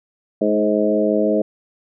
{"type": "harmonic tone with a mistuned harmonic", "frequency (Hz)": 105.7, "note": "G#2", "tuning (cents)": 31, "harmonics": [2, 3, 4, 5, 6], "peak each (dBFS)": [-21, -21, -21, -21, -21], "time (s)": [0.41, 1.42], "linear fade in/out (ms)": 5, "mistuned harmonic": 3, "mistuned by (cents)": -15, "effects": []}